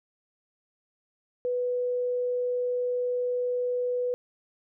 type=tone; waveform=sine; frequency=493.9 Hz; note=B4; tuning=in tune; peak=-25 dBFS; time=1.45-4.14 s; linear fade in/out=0 ms; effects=none